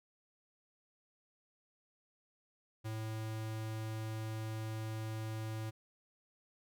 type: tone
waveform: square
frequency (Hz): 110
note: A2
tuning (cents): 0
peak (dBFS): -39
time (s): 2.84-5.71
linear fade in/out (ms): 20
effects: none